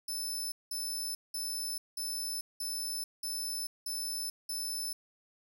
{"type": "tone bursts", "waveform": "20% pulse", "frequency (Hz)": 5274, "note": "E8", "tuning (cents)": 0, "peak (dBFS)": -29, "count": 8, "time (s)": [0.08, 4.93], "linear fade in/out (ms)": 5, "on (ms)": 440, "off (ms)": 190, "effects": []}